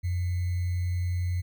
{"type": "tone with sample-and-hold", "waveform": "sine", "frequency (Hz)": 88.9, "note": "F2", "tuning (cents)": 31, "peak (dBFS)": -25, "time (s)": [0.03, 1.42], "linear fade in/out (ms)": 20, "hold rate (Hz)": 2100, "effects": []}